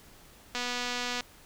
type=click train; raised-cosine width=0.2 ms; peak=-16 dBFS; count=162; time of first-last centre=0.55-1.207 s; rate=245 Hz; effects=pink hiss -55 dBFS RMS until 1.45 s